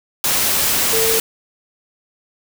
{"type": "tone in noise", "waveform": "sine", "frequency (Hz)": 450, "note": "A4", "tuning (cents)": 39, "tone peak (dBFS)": -18, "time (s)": [0.93, 1.19], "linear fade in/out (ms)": 2, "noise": "white", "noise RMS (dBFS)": -17, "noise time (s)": [0.24, 1.2], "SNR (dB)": -4, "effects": []}